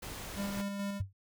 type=noise; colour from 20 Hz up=pink; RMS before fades=-43 dBFS; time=0.02-0.62 s; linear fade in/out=10 ms
type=tone with tremolo; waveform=square; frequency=200 Hz; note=G3; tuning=35 cents sharp; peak=-34 dBFS; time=0.35-1.02 s; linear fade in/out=50 ms; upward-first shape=square; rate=4.5 Hz; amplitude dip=30%
type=tone with exponential decay; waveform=sine; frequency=96.6 Hz; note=G2; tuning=25 cents flat; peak=-27 dBFS; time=1-1.13 s; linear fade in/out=5 ms; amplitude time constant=27 ms
effects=none